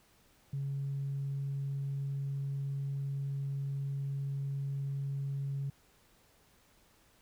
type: tone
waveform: sine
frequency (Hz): 138.59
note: C#3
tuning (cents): 0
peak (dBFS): -32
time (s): 0.53-5.7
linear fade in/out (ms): 5
effects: tanh soft clip ceiling -29 dBFS + pink hiss -66 dBFS RMS until 7.21 s